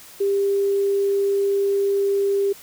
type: tone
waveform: sine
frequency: 397.7 Hz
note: G4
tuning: 25 cents sharp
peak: -17 dBFS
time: 0.2-2.53 s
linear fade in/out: 10 ms
effects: white hiss -44 dBFS RMS until 2.62 s